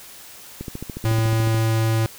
click train, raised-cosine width 3 ms, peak -17 dBFS, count 14, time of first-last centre 0.61-1.545 s, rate 13.9 Hz
square tone, 112 Hz, A2, 31 cents sharp, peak -18 dBFS, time 1.05-2.06 s, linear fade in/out 0 ms
effects white hiss -42 dBFS RMS until 2.18 s

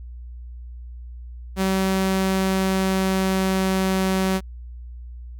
sawtooth tone with pitch glide, 190.7 to 189.38 Hz, G3 to F#3, -47 to +41 cents, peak -15 dBFS, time 1.56-4.41 s, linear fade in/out 50 ms, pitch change -12 cents, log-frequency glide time 1.92-4.04 s, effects added 60 Hz sine -34 dBFS peak until 5.39 s

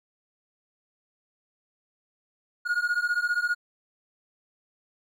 triangle beating tone pair, 1431 / 1446 Hz, F6 / F#6, +42 / -40 cents, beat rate 15 Hz, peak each -25 dBFS, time 2.65-3.55 s, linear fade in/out 20 ms, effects none

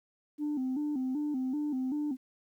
sine tone with vibrato, 277.2 Hz, C#4, in tune, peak -28 dBFS, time 0.38-2.17 s, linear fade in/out 50 ms, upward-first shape square, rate 2.6 Hz, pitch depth 120 cents each way, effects tanh soft clip ceiling -27 dBFS + 11-bit

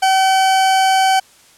40% pulse tone, 764 Hz, G5, 45 cents flat, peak -10 dBFS, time 0.02-1.2 s, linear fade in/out 10 ms, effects white hiss -48 dBFS RMS until 1.57 s + low-pass 10000 Hz 12 dB/octave

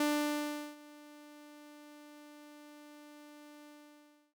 sawtooth tone with ADSR envelope, 296.1 Hz, D4, 14 cents sharp, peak -24 dBFS, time 0-4.34 s, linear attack 4 ms, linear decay 750 ms, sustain -24 dB, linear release 690 ms, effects none

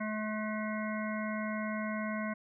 harmonic tone, 214.7 Hz, A3, 42 cents flat, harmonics 1 / 3 / 5 / 7 / 9 / 10, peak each -35 / -40 / -42 / -43 / -45 / -45 dBFS, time 0-2.34 s, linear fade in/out 10 ms, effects none

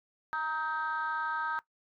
sine chord, Eb major, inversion second, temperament equal with one note detuned, 932.3 / 1268.5 / 1568 Hz, Bb5 / Eb6 / G6, 0 / +33 / 0 cents, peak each -34 dBFS, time 0.33-1.59 s, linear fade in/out 0 ms, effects noise-tail reverb RT60 0.1 s tail -18 dB re dry + tanh soft clip ceiling -24 dBFS

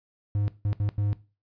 triangle tone bursts at uneven times, 102.6 Hz, G#2, 21 cents flat, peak -21 dBFS, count 4, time 0.35-0.48 / 0.65-0.73 / 0.8-0.89 / 0.98-1.13 s, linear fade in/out 0 ms, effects noise-tail reverb RT60 0.3 s tail -17 dB re dry + resampled to 11025 Hz

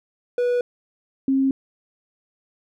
triangle / sine tone pair in turn, 488.6 / 268.6 Hz, B4 / C4, -19 / +46 cents, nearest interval minor seventh, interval 1035 cents, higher first, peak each -16 dBFS, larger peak neither, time 0.38-0.61 / 1.28-1.51 s, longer neither, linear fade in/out 2 ms, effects none

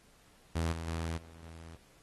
sawtooth tone with level steps, 82.3 Hz, E2, 2 cents flat, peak -26 / -34 / -30 / -48 / -43 dBFS, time 0.55-1.76 s, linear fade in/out 10 ms, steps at 0.72 / 0.87 / 1.17 / 1.42 s, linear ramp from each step 10 ms, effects pink hiss -64 dBFS RMS until 2.02 s + AAC 32 kbps

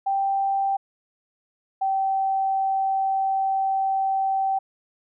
sine tone pair in turn, 784 / 773.7 Hz, G5 / G5, 0 / -23 cents, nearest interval unison, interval 23 cents, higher first, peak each -20 / -20 dBFS, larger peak neither, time 0.06-0.77 / 1.81-4.59 s, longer second, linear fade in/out 10 ms, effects none

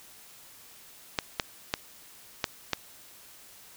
clicks, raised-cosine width 0.2 ms, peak -8 dBFS, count 5, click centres 1.188 / 1.398 / 1.739 / 2.442 / 2.733 s, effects white hiss -52 dBFS RMS until 3.76 s

